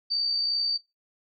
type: tone with amplitude modulation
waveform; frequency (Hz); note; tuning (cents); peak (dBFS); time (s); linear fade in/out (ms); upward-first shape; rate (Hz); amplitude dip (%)
sine; 4612; D8; -32; -22; 0.1-0.78; 20; sine; 62.6; 35
effects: noise-tail reverb RT60 0.2 s tail -19 dB re dry